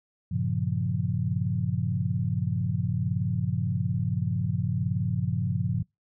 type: chord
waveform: sine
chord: G half-diminished seventh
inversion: none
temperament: equal with one note detuned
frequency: 98 / 116.88 / 138.59 / 174.61 Hz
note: G2 / Bb2 / Db3 / F3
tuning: 0 / +5 / 0 / 0 cents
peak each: -30 dBFS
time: 0.31-5.83 s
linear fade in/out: 10 ms
effects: noise-tail reverb RT60 0.2 s tail -26 dB re dry